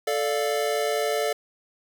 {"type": "chord", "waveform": "square", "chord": "D minor", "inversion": "second", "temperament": "equal", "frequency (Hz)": [440, 587.3, 698.5], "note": ["A4", "D5", "F5"], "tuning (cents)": [0, 0, 0], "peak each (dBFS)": [-27, -28, -30], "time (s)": [0.07, 1.33], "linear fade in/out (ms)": 5, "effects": []}